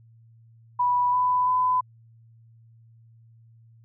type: tone with pitch steps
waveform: sine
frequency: 983 / 997 / 1006 Hz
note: B5 / B5 / B5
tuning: -8 / +16 / +32 cents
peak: -19 dBFS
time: 0.79-1.81 s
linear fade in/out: 10 ms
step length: 340 ms
effects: added 114 Hz sine -51 dBFS peak until 3.84 s